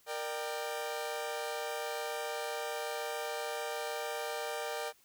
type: chord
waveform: sawtooth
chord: G minor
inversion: first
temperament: equal with one note detuned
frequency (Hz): 466.2 / 599.7 / 784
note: Bb4 / D5 / G5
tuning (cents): 0 / +36 / 0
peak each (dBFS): -36 / -36 / -37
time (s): 0.06-4.93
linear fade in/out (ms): 50
effects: white hiss -66 dBFS RMS until 5.04 s